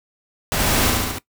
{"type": "noise with echo", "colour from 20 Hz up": "pink", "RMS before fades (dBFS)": -21, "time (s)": [0.52, 0.9], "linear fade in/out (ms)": 0, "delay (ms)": 71, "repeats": 4, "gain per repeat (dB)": -2, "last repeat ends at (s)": 1.184, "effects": ["noise-tail reverb RT60 0.1 s tail -18 dB re dry"]}